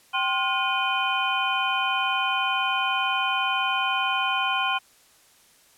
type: tone cluster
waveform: sine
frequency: 777 / 1055 / 1433 / 2465 / 3066 Hz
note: G5 / C6 / F6 / D#7 / G7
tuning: -16 / +14 / +44 / -17 / -39 cents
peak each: -29 / -27 / -29 / -28 / -29 dBFS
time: 0.13-4.79 s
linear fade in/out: 20 ms
effects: white hiss -57 dBFS RMS until 5.77 s + low-pass 12000 Hz 12 dB/octave